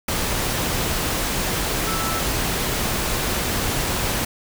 sine tone in noise, 1318.5 Hz, E6, in tune, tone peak -27 dBFS, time 1.87-2.2 s, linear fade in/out 5 ms, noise pink, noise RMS -23 dBFS, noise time 0.08-4.25 s, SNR -7 dB, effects none

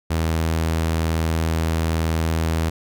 sawtooth tone, 81.1 Hz, E2, 28 cents flat, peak -15 dBFS, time 0.1-2.7 s, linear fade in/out 10 ms, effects none

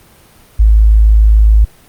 sine tone, 53.5 Hz, A1, 48 cents flat, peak -3 dBFS, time 0.59-1.65 s, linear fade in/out 10 ms, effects pink hiss -44 dBFS RMS until 1.88 s + Opus 32 kbps

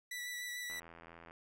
sawtooth tone with vibrato, 1962 Hz, B6, 12 cents flat, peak -37 dBFS, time 0.11-0.8 s, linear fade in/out 5 ms, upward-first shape sine, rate 6.8 Hz, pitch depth 14 cents each way
click train, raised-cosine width 0.5 ms, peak -38 dBFS, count 52, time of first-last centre 0.7-1.309 s, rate 83.7 Hz
effects none

